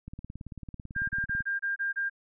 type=click train; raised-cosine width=5 ms; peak=-28 dBFS; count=25; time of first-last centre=0.08-1.406 s; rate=18.1 Hz
type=tone bursts; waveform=sine; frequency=1600 Hz; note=G6; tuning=35 cents sharp; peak=-27 dBFS; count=7; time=0.95-2.098 s; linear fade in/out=20 ms; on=140 ms; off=28 ms
effects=none